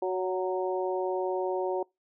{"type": "harmonic tone with a mistuned harmonic", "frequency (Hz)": 185, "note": "F#3", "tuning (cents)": 0, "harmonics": [2, 3, 4, 5], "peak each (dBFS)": [-29, -33, -35, -37], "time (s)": [0.02, 1.83], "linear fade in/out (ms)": 5, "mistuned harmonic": 3, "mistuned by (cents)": 15, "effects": ["noise-tail reverb RT60 0.2 s tail -25 dB re dry"]}